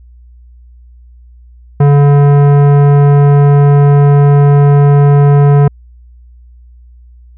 sine tone with tanh clipping, 143.1 Hz, D3, 45 cents flat, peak -5 dBFS, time 1.8-5.68 s, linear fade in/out 5 ms, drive 16 dB, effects added 60 Hz sine -35 dBFS peak until 7.37 s

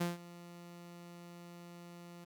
sawtooth tone with ADSR envelope, 173.3 Hz, F3, 13 cents flat, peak -27 dBFS, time 0-2.25 s, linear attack 12 ms, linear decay 160 ms, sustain -19 dB, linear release 14 ms, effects 11-bit

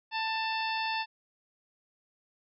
harmonic tone with a mistuned harmonic, 888 Hz, A5, 16 cents sharp, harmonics 1 / 2 / 3 / 4 / 5 / 6, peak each -32 / -37 / -36 / -40 / -41 / -45 dBFS, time 0.11-1.06 s, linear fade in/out 50 ms, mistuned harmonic 6, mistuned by -54 cents, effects none

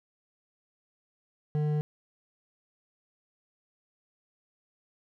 triangle tone with hard clipping, 150.3 Hz, D3, 40 cents sharp, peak -27 dBFS, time 1.55-1.81 s, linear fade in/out 0 ms, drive 12 dB, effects none

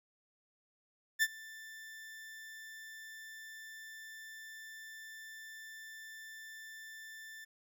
40% pulse tone with ADSR envelope, 1771 Hz, A6, 11 cents sharp, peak -24 dBFS, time 1.19-7.45 s, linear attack 34 ms, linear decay 46 ms, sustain -23 dB, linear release 12 ms, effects none

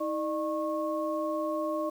sine tone cluster, 318.8 / 603 / 1093 Hz, D#4 / D5 / C#6, +42 / +46 / -25 cents, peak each -33 / -31 / -35 dBFS, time 0-1.9 s, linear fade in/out 10 ms, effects 9-bit

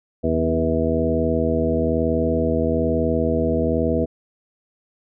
harmonic tone with a mistuned harmonic, 81.1 Hz, E2, 28 cents flat, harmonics 1 / 2 / 3 / 4 / 5 / 6 / 8, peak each -25 / -28 / -23 / -26 / -28 / -23 / -26 dBFS, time 0.23-4.06 s, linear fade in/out 20 ms, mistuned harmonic 2, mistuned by -18 cents, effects none

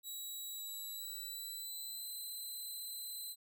10% pulse tone with pitch glide, 3885 to 4041 Hz, B7 to B7, -29 to +39 cents, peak -36 dBFS, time 0.03-3.36 s, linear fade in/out 50 ms, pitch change +68 cents, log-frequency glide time 0.48-2.09 s, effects none

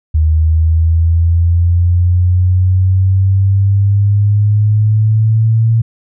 sine exponential sweep, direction up, 77.78 to 114.3 Hz, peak -7 dBFS, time 0.14-5.82 s, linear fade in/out 10 ms, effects none

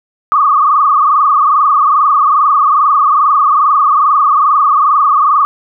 sine tone with frequency modulation, 1174.7 Hz, D6, in tune, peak -6 dBFS, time 0.32-5.45 s, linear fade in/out 0 ms, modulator 22.4 Hz, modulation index 3.5, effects none

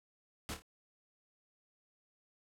pink noise with echo, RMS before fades -41 dBFS, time 0.49-0.54 s, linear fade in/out 0 ms, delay 27 ms, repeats 3, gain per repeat -7 dB, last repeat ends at 0.621 s, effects low-pass 12000 Hz 12 dB/octave

